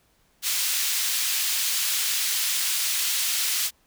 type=high-pass noise; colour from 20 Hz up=pink; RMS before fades=-25 dBFS; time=0.42-3.71 s; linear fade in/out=50 ms; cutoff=3100 Hz; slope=12 dB/octave; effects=pink hiss -64 dBFS RMS until 3.86 s